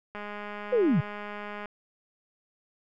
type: click train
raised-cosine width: 0.5 ms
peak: -24 dBFS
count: 313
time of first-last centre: 0.15-1.657 s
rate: 207 Hz
type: linear sweep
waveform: sine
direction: down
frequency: 523.3 to 120 Hz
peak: -20 dBFS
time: 0.72-1.01 s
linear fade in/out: 10 ms
effects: none